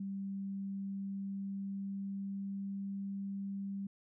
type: tone with pitch glide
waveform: sine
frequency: 196 to 197.25 Hz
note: G3 to G3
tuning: 0 to +11 cents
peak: -37 dBFS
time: 0-3.87 s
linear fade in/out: 5 ms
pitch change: +11 cents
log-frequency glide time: 0.32-2.97 s
effects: none